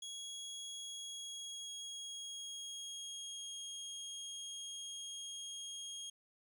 25% pulse tone with pitch glide, 3322 to 3259 Hz, G#7 to G#7, 0 to -33 cents, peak -40 dBFS, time 0.02-6.1 s, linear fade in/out 5 ms, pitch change -33 cents, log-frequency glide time 0.76-3.58 s, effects 13-bit

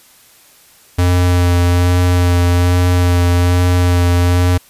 square tone with vibrato, 88.6 Hz, F2, 25 cents sharp, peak -10 dBFS, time 0.98-4.58 s, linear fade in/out 10 ms, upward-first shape sine, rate 1.2 Hz, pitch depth 15 cents each way, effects white hiss -46 dBFS RMS until 4.69 s + resampled to 32000 Hz

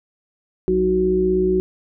harmonic tone with a mistuned harmonic, 61.74 Hz, B1, in tune, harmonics 1 / 3 / 5 / 6, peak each -28 / -23 / -27 / -16 dBFS, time 0.68-1.6 s, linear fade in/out 0 ms, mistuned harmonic 5, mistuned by +29 cents, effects none

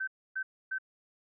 sine tone bursts, 1540 Hz, G6, 31 cents flat, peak -31 dBFS, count 3, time 0-0.785 s, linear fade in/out 10 ms, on 75 ms, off 280 ms, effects none

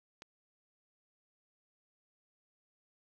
click, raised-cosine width 0.2 ms, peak -30 dBFS, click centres 0.221 s, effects none

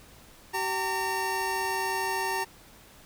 25% pulse tone pair together, 383.8 / 912.8 Hz, G4 / A#5, -37 / -37 cents, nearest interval octave + minor third, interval 1500 cents, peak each -29 / -25 dBFS, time 0.53-2.45 s, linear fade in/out 20 ms, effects pink hiss -53 dBFS RMS until 3.05 s

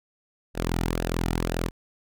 sawtooth tone with flanger, 42.34 Hz, E1, 47 cents sharp, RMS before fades -27 dBFS, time 0.54-1.71 s, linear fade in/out 50 ms, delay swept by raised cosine 0.89 to 1.89 ms, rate 2 Hz, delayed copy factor -0.6, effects none

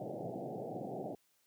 white band-pass noise, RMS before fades -42 dBFS, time 0-1.15 s, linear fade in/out 2 ms, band 110 to 770 Hz, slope 96 dB/octave, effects white hiss -74 dBFS RMS until 1.46 s + high-pass 60 Hz 12 dB/octave

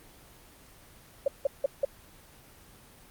sine tone bursts, 554.4 Hz, C#5, in tune, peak -21 dBFS, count 4, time 1.26-1.85 s, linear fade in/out 5 ms, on 20 ms, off 170 ms, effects pink hiss -54 dBFS RMS until 3.1 s + Opus 24 kbps

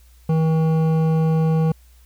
triangle tone with hard clipping, 160 Hz, D#3, 49 cents sharp, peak -17 dBFS, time 0.29-1.72 s, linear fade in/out 5 ms, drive 15 dB, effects added 60 Hz sine -47 dBFS peak until 2.05 s + white hiss -58 dBFS RMS until 2.05 s

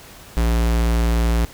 square tone, 57.7 Hz, A#1, 17 cents flat, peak -16 dBFS, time 0.37-1.45 s, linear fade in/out 0 ms, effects pink hiss -42 dBFS RMS until 1.53 s

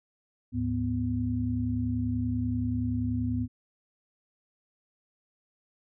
sine tone cluster, 74.9 / 105.3 / 248.4 Hz, D2 / G#2 / B3, +35 / +24 / +10 cents, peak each -35 / -30 / -29 dBFS, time 0.52-3.48 s, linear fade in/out 50 ms, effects none

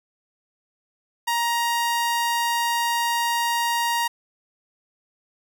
sawtooth tone, 940 Hz, A#5, 14 cents sharp, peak -17 dBFS, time 1.27-4.08 s, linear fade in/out 10 ms, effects none

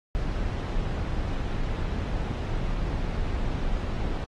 brown noise, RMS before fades -28 dBFS, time 0.15-4.24 s, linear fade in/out 0 ms, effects low-pass 5000 Hz 12 dB/octave + AAC 32 kbps

